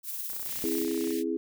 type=noise with tremolo; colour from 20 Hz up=violet; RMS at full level=-34 dBFS; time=0.03-0.86 s; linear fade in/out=50 ms; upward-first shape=sine; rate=19 Hz; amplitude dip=35%
type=click train; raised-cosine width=0.5 ms; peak=-32 dBFS; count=26; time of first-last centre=0.3-1.106 s; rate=31 Hz
type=band-stop noise; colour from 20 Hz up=white; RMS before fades=-41 dBFS; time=0.44-1.24 s; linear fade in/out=50 ms; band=360 to 1700 Hz; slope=96 dB/octave
type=chord; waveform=sine; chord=C augmented; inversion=none; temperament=equal; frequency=261.6 / 329.6 / 415.3 Hz; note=C4 / E4 / G#4; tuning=0 / 0 / 0 cents; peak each=-33 / -30 / -32 dBFS; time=0.64-1.37 s; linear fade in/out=0 ms
effects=none